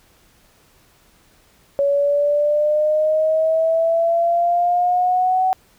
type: exponential sweep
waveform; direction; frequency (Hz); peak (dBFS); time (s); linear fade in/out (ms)
sine; up; 560 to 754; -14; 1.79-5.53; 0
effects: pink hiss -55 dBFS RMS until 5.78 s